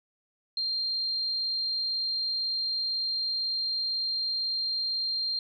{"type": "tone", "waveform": "sine", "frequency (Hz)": 4186, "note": "C8", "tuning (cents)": 0, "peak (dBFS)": -27, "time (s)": [0.57, 5.39], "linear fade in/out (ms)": 2, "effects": []}